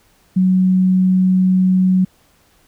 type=tone; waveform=sine; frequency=185.7 Hz; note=F#3; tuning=7 cents sharp; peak=-10 dBFS; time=0.36-2.05 s; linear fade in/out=10 ms; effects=pink hiss -55 dBFS RMS until 2.67 s